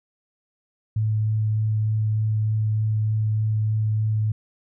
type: tone with vibrato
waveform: sine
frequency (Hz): 108.3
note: A2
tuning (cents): -27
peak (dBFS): -19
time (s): 0.96-4.32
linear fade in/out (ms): 5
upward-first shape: triangle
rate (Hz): 3.3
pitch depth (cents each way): 10
effects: none